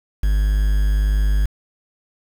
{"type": "tone with quantisation", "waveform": "triangle", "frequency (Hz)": 50.9, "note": "G#1", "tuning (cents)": -34, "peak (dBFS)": -12, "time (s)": [0.23, 1.46], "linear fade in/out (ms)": 5, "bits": 6, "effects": []}